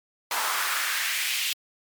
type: noise with high-pass filter sweep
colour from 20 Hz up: pink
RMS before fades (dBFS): -27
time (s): 0.31-1.53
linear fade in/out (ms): 2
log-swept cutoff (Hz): 910 to 3000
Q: 2.2
effects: MP3 96 kbps